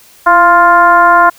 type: tone with frequency modulation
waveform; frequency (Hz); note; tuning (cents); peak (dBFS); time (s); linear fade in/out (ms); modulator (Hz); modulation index
sine; 1046.5; C6; 0; -3; 0.26-1.3; 10; 355; 1.2
effects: white hiss -42 dBFS RMS until 1.38 s